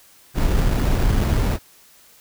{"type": "noise with sample-and-hold", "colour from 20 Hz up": "brown", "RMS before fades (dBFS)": -18, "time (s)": [0.34, 1.59], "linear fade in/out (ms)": 50, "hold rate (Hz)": 3150, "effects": ["white hiss -51 dBFS RMS until 2.2 s"]}